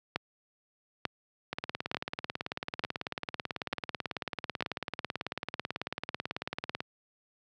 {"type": "two click trains", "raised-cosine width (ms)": 0.3, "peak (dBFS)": [-17, -13], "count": [97, 6], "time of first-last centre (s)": [[1.53, 6.805], [0.16, 4.624]], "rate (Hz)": [18.2, 1.12], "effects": ["high-pass 100 Hz 12 dB/octave"]}